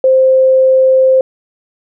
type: tone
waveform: sine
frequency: 523.3 Hz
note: C5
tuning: in tune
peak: -5 dBFS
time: 0.04-1.21 s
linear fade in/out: 2 ms
effects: none